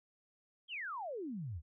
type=exponential sweep; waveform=sine; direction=down; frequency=3322 to 70.1 Hz; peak=-39 dBFS; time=0.68-1.62 s; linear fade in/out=50 ms; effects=none